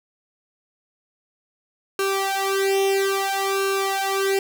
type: tone with flanger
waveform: sawtooth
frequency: 390.3 Hz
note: G4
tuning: 8 cents flat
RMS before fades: -22 dBFS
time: 1.99-4.39 s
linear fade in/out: 2 ms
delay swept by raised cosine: 0.73 to 2.23 ms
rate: 0.6 Hz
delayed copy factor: +1
effects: none